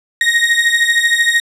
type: beating tone pair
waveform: 35% pulse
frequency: 1864.7 / 1877.7 Hz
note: A#6 / A#6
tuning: 0 / +12 cents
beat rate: 13 Hz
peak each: -12 dBFS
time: 0.21-1.4 s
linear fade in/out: 2 ms
effects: low-pass 9000 Hz 12 dB/octave